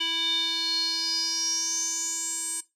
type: tone with band-pass filter sweep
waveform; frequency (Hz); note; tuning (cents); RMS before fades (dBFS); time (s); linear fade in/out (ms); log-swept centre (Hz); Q
square; 329.6; E4; 0; -28; 0-2.61; 10; 3200 to 8500; 9.4
effects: noise-tail reverb RT60 0.2 s tail -17 dB re dry